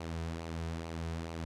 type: tone with flanger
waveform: sawtooth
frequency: 82.41 Hz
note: E2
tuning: in tune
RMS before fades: -39 dBFS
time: 0-1.45 s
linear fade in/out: 5 ms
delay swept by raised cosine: 0.56 to 3.66 ms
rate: 2.3 Hz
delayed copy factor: -0.5
effects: low-pass 8000 Hz 12 dB/octave